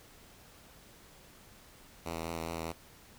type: tone with vibrato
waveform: 5% pulse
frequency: 82.6 Hz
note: E2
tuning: 4 cents sharp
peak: -25 dBFS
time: 2.05-2.73 s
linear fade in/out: 20 ms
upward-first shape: triangle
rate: 4.8 Hz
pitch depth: 33 cents each way
effects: pink hiss -57 dBFS RMS until 3.18 s